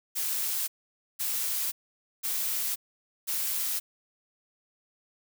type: noise bursts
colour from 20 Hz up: blue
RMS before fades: -30 dBFS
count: 4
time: 0.15-3.8 s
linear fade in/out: 20 ms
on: 530 ms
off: 510 ms
effects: none